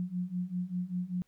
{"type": "beating tone pair", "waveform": "sine", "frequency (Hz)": [176.9, 182], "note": ["F3", "F#3"], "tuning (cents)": [23, -28], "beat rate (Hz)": 5.1, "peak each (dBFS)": [-36, -34], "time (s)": [0, 1.22], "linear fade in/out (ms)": 0, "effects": ["pink hiss -74 dBFS RMS until 1.27 s"]}